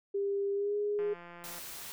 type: tone with pitch glide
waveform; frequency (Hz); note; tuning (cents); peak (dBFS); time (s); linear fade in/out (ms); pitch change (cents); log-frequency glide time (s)
sine; 399.2 to 413.5; G4 to G#4; +32 to -8; -29; 0.14-1.14; 10; +60; 0.54-0.76
type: click train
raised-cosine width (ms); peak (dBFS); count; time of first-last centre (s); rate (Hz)
0.5; -34; 104; 0.99-1.585; 173
type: noise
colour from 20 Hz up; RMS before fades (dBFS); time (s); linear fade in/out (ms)
white; -44; 1.44-1.92; 0
effects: none